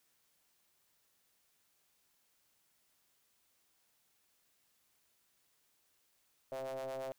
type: ring-modulated tone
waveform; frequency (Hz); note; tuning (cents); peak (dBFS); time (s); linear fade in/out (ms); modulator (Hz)
square; 66.7; C2; +34; -37; 6.52-7.12; 0; 596
effects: white hiss -75 dBFS RMS until 7.18 s